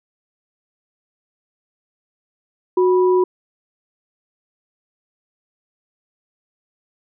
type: tone pair together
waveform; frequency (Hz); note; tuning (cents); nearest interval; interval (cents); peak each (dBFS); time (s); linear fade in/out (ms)
sine; 366.9 / 981.2; F#4 / B5; -15 / -12; octave + perfect fourth; 1703; -12 / -22; 2.77-3.24; 5
effects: none